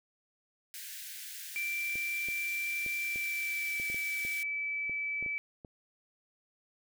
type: high-pass noise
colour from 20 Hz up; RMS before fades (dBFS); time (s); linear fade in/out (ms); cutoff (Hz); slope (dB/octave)
white; -44; 0.74-4.43; 0; 1500; 96
type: tone with pitch glide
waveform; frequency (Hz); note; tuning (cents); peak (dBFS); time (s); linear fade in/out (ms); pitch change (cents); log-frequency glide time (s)
sine; 2349 to 2305; D7 to D7; 0 to -33; -32; 1.56-5.38; 0; -33; 2.97-3.94
type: clicks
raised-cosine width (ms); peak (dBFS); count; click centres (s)
2; -34; 12; 1.956 / 2.286 / 2.863 / 3.159 / 3.799 / 3.9 / 3.945 / 4.25 / 4.896 / 5.226 / 5.262 / 5.648
effects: none